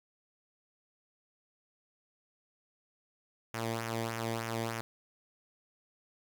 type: tone with flanger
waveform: sawtooth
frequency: 114.3 Hz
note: A#2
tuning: 34 cents flat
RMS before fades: -36 dBFS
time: 3.54-4.81 s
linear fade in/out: 0 ms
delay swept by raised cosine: 0.23 to 0.76 ms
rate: 3.3 Hz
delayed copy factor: -0.7
effects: 10-bit